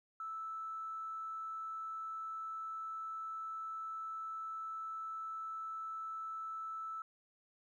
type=tone with tanh clipping; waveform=triangle; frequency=1315 Hz; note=E6; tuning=5 cents flat; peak=-40 dBFS; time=0.2-7.02 s; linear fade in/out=2 ms; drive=3 dB; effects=none